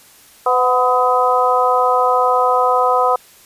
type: harmonic tone with a mistuned harmonic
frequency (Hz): 252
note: B3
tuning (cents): +35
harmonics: 2 / 3 / 4 / 5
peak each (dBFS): -17 / -17 / -17 / -17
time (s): 0.46-3.16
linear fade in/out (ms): 5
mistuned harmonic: 3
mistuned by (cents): -33
effects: white hiss -46 dBFS RMS until 3.45 s + resampled to 32000 Hz